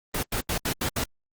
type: noise bursts at uneven times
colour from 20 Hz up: pink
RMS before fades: -27 dBFS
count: 6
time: 0.14-0.23 / 0.32-0.41 / 0.49-0.58 / 0.65-0.73 / 0.81-0.89 / 0.96-1.04 s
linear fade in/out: 5 ms
effects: Opus 24 kbps